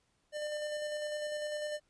square tone with tremolo, 599 Hz, D5, 34 cents sharp, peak -35 dBFS, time 0.32-1.8 s, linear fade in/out 50 ms, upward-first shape square, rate 10 Hz, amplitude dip 25%, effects pink hiss -75 dBFS RMS until 1.89 s + resampled to 22050 Hz

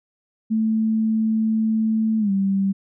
sine tone with pitch glide, 220.4 to 195.22 Hz, A3 to G3, +3 to -7 cents, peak -17 dBFS, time 0.5-2.73 s, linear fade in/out 20 ms, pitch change -210 cents, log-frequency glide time 2.19-2.31 s, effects none

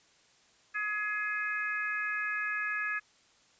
harmonic tone, 420.7 Hz, G#4, 22 cents sharp, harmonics 3 / 4 / 5 / 6, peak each -39 / -32 / -41 / -39 dBFS, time 0.74-3 s, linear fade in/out 20 ms, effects white hiss -64 dBFS RMS until 3.59 s + resampled to 16000 Hz

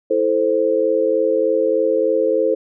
sine chord, A minor, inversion second, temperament equal, 329.6 / 440 / 523.3 Hz, E4 / A4 / C5, 0 / 0 / 0 cents, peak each -22 / -18 / -17 dBFS, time 0.1-2.55 s, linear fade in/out 10 ms, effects none

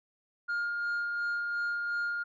sine tone with tremolo, 1414 Hz, F6, 21 cents sharp, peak -26 dBFS, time 0.48-2.24 s, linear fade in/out 20 ms, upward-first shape sine, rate 2.8 Hz, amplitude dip 35%, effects tanh soft clip ceiling -28 dBFS

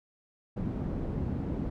white low-pass noise, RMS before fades -33 dBFS, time 0.56-1.7 s, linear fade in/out 10 ms, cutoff 220 Hz, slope 12 dB/octave, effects none

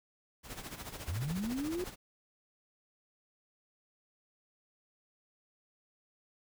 pink noise with tremolo, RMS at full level -42 dBFS, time 0.43-1.96 s, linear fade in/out 50 ms, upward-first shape sine, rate 14 Hz, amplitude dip 70%
sine linear sweep, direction up, 72.7 to 373.5 Hz, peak -33 dBFS, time 1.08-1.84 s, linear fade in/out 0 ms
effects none

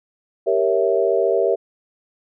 sine chord, G diminished seventh, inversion none, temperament equal, 392 / 466.2 / 554.4 / 659.3 Hz, G4 / Bb4 / Db5 / Fb5, 0 / 0 / 0 / 0 cents, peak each -20 / -20 / -22 / -21 dBFS, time 0.46-1.56 s, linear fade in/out 20 ms, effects none

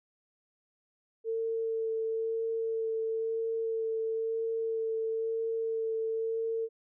sine tone with vibrato, 449.4 Hz, A4, 37 cents sharp, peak -29 dBFS, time 1.24-6.69 s, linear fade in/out 50 ms, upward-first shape sine, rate 1 Hz, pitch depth 12 cents each way, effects none

